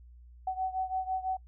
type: beating tone pair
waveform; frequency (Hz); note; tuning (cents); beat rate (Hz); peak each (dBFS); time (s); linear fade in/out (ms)
sine; 751 / 757; F#5 / F#5; +26 / +39; 6; -32 / -35; 0.47-1.37; 5
effects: noise-tail reverb RT60 0.1 s tail -24 dB re dry + added 60 Hz sine -50 dBFS peak until 1.47 s